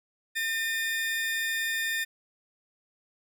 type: tone pair together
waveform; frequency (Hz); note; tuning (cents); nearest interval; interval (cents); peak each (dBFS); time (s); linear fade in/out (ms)
35% pulse; 1808 / 2450; A6 / D#7; +47 / -27; perfect fourth; 526; -26 / -35; 0.35-2.05; 20
effects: none